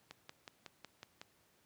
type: click train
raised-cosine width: 0.2 ms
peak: -30 dBFS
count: 7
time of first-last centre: 0.11-1.215 s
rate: 5.43 Hz
effects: pink hiss -71 dBFS RMS until 1.65 s + high-pass 100 Hz 12 dB/octave